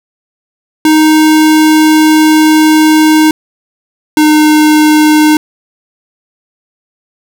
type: tone pair in turn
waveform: square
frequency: 311.1 / 305.6 Hz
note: D#4 / D#4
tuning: 0 / -31 cents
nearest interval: unison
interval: 31 cents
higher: first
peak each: -4 dBFS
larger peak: neither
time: 0.85-3.31 / 4.17-5.37 s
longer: first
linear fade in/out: 2 ms
effects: none